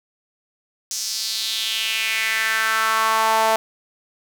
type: tone with high-pass filter sweep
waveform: sawtooth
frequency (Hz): 221.6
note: A3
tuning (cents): +13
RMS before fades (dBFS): -21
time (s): 0.91-3.56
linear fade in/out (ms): 0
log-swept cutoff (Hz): 6000 to 740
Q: 3.4
effects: none